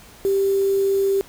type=tone with quantisation; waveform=sine; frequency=392 Hz; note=G4; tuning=in tune; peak=-16 dBFS; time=0.25-1.21 s; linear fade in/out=0 ms; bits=6; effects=pink hiss -46 dBFS RMS until 1.28 s